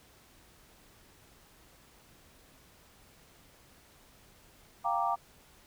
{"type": "chord", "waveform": "sine", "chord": "G minor seventh", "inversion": "third", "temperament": "equal", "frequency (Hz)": [698.5, 784, 932.3, 1174.7], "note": ["F5", "G5", "Bb5", "D6"], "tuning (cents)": [0, 0, 0, 0], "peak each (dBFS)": -33, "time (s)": [4.84, 5.16], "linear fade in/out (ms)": 20, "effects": ["pink hiss -60 dBFS RMS until 5.66 s"]}